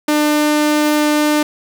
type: tone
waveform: sawtooth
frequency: 299.8 Hz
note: D4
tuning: 36 cents sharp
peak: -8 dBFS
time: 0.08-1.43 s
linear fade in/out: 5 ms
effects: none